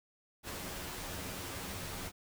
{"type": "noise with comb filter", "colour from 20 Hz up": "pink", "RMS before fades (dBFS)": -42, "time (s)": [0.43, 2.12], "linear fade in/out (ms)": 50, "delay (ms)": 11, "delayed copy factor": 0.6, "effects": []}